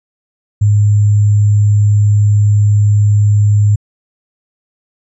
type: tone with sample-and-hold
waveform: sine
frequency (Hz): 103.83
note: G#2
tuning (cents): 0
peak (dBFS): -6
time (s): 0.61-3.76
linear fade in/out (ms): 10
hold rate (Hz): 7350
effects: resampled to 24000 Hz